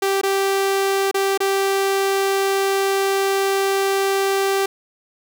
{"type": "tone with dropouts", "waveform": "sawtooth", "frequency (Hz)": 390.9, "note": "G4", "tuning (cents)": -5, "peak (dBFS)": -13, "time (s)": [0.02, 4.66], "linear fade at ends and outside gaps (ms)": 5, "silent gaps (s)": [[0.214, 0.233], [1.113, 1.143], [1.376, 1.403]], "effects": []}